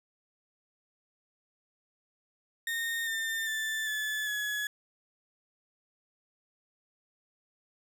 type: tone with pitch steps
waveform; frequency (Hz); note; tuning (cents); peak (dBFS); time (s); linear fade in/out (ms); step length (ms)
35% pulse; 1840 / 1802.1 / 1765 / 1728.7 / 1693.1; A#6 / A6 / A6 / A6 / G#6; -23 / +41 / +5 / -31 / +33; -29; 2.67-4.67; 2; 400
effects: none